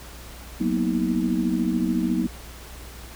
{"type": "chord", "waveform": "sine", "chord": "B major seventh", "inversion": "second", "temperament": "equal with one note detuned", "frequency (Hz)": [185, 233.1, 246.9, 318.2], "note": ["F#3", "A#3", "B3", "D#4"], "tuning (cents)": [0, 0, 0, 39], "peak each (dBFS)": -26, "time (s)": [0.6, 2.27], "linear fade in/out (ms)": 10, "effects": ["added 60 Hz sine -41 dBFS peak until 3.15 s", "pink hiss -43 dBFS RMS until 3.15 s"]}